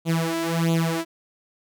sawtooth tone with flanger, 165.3 Hz, E3, 5 cents sharp, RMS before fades -23 dBFS, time 0.05-1.05 s, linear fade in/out 50 ms, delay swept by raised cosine 0.28 to 3.08 ms, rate 1.5 Hz, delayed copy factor +0.85, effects none

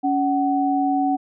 sine tone pair together, 280.1 / 749.9 Hz, C#4 / F#5, +18 / +23 cents, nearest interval octave + perfect fourth, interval 1705 cents, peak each -20 dBFS, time 0.03-1.17 s, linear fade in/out 20 ms, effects none

